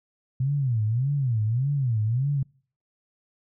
sine tone with vibrato, 124.1 Hz, B2, 9 cents sharp, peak -21 dBFS, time 0.4-2.43 s, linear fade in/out 5 ms, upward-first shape sine, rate 1.7 Hz, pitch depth 260 cents each way, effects noise-tail reverb RT60 0.5 s tail -26 dB re dry

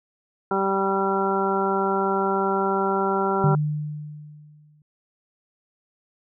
harmonic tone, 194.5 Hz, G3, 13 cents flat, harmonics 1 / 2 / 3 / 4 / 5 / 6 / 7, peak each -28 / -24 / -32 / -27 / -28 / -39 / -27 dBFS, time 0.51-3.55 s, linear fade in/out 2 ms
sine tone with exponential decay, 150.1 Hz, D3, 38 cents sharp, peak -15 dBFS, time 3.44-4.82 s, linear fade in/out 2 ms, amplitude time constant 300 ms
effects none

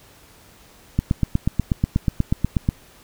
click train, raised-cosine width 5 ms, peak -5 dBFS, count 15, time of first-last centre 0.99-2.689 s, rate 8.24 Hz, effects pink hiss -50 dBFS RMS until 3.03 s

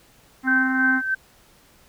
harmonic tone, 261.6 Hz, C4, in tune, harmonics 1 / 3 / 4 / 5 / 6 / 7 / 8, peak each -22 / -32 / -34 / -36 / -38 / -39 / -40 dBFS, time 0.43-1.02 s, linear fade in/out 50 ms
sine tone with tremolo, 1548 Hz, G6, 22 cents flat, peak -16 dBFS, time 0.47-1.15 s, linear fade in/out 10 ms, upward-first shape sine, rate 3.1 Hz, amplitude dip 65%
effects pink hiss -55 dBFS RMS until 1.88 s

